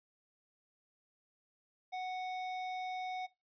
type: tone with hard clipping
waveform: sine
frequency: 740 Hz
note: F#5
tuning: in tune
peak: -39 dBFS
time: 1.92-3.27 s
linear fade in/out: 20 ms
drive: 13 dB
effects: noise-tail reverb RT60 0.2 s tail -19 dB re dry + resampled to 11025 Hz